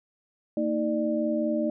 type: tone cluster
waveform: sine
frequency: 229.6 / 314.3 / 596 Hz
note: A#3 / D#4 / D5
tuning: -26 / +18 / +25 cents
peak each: -28 dBFS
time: 0.57-1.7 s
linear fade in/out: 2 ms
effects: none